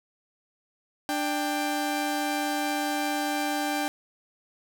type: tone pair together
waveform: sawtooth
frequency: 295.9 / 790 Hz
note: D4 / G5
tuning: +13 / +13 cents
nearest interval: octave + perfect fourth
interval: 1700 cents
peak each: -25 dBFS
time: 1.09-3.88 s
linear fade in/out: 0 ms
effects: none